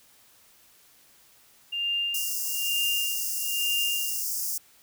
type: tone with tremolo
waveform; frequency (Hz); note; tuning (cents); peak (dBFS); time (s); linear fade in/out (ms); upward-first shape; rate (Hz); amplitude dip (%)
sine; 2800; F7; +4; -24; 1.72-4.23; 10; sine; 1.1; 95
type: high-pass noise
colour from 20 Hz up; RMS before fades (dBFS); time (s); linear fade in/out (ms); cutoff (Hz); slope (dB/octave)
white; -30; 2.14-4.58; 5; 4900; 96
effects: white hiss -58 dBFS RMS until 4.82 s